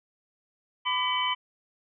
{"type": "tone cluster", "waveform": "sine", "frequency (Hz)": [1002, 1182, 1984, 2287, 3038], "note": ["B5", "D6", "B6", "D7", "F#7"], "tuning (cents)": [25, 11, 7, -47, 45], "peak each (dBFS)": [-28, -36, -35, -33, -29], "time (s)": [0.85, 1.35], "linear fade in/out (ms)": 20, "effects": []}